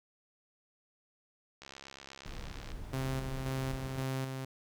click train, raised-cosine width 0.2 ms, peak -30 dBFS, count 76, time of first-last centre 1.62-2.718 s, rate 68.3 Hz
brown noise, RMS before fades -43 dBFS, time 2.25-4.04 s, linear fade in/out 10 ms
sawtooth tone with tremolo, 132.3 Hz, C3, 20 cents sharp, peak -29 dBFS, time 2.93-4.45 s, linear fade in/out 5 ms, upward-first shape square, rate 1.9 Hz, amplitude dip 40%
effects none

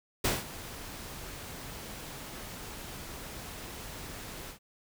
pink noise with ADSR envelope, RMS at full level -27 dBFS, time 0.24-4.59 s, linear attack 9 ms, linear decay 180 ms, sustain -16 dB, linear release 100 ms, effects none

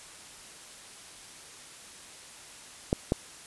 clicks, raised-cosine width 2 ms, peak -10 dBFS, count 2, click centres 2.929 / 3.121 s, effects white hiss -48 dBFS RMS until 3.46 s + resampled to 24000 Hz

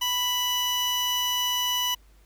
35% pulse tone pair together, 987.8 / 2960 Hz, B5 / F#7, 0 / 0 cents, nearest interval octave + perfect fifth, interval 1900 cents, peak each -28 / -23 dBFS, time 0.01-1.95 s, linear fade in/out 10 ms, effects added 50 Hz sine -53 dBFS peak until 2.25 s + pink hiss -63 dBFS RMS until 2.25 s

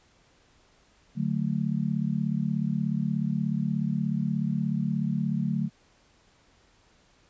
sine chord, D major, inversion none, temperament just, 146.83 / 183.54 / 220.2 Hz, D3 / F#3 / A3, 0 / -14 / +2 cents, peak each -29 dBFS, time 1.15-5.7 s, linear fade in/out 50 ms, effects pink hiss -62 dBFS RMS until 7.29 s + resampled to 16000 Hz

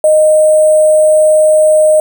sine tone with sample-and-hold, 619 Hz, D#5, 9 cents flat, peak -4 dBFS, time 0.04-2 s, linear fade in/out 2 ms, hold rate 8820 Hz, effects none

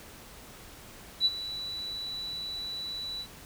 sine tone with ADSR envelope, 3951 Hz, B7, in tune, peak -19 dBFS, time 1.2-3.27 s, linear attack 54 ms, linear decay 38 ms, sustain -15 dB, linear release 65 ms, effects pink hiss -49 dBFS RMS until 3.45 s

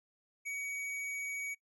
square tone, 2257 Hz, C#7, 31 cents sharp, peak -38 dBFS, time 0.45-1.55 s, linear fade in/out 20 ms, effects noise-tail reverb RT60 0.1 s tail -18 dB re dry + low-pass 11000 Hz 12 dB/octave

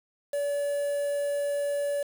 triangle tone with quantisation, 573 Hz, D5, 43 cents flat, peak -24 dBFS, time 0.33-2.03 s, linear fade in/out 5 ms, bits 7, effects none

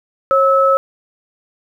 sine tone pair together, 542.8 / 1300 Hz, C#5 / E6, -36 / -24 cents, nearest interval octave + minor third, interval 1512 cents, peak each -12 dBFS, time 0.31-0.77 s, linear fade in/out 0 ms, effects 8-bit

